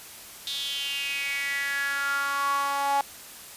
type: tone with high-pass filter sweep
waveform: sawtooth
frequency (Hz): 280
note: C#4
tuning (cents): +18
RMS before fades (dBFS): -28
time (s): 0.47-3.01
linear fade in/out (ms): 2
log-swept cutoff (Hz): 3700 to 830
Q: 6.9
effects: white hiss -44 dBFS RMS until 3.56 s + resampled to 32000 Hz